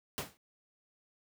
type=noise with exponential decay; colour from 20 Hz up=pink; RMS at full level=-33 dBFS; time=0.18-0.37 s; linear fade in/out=0 ms; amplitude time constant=41 ms; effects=high-pass 100 Hz 12 dB/octave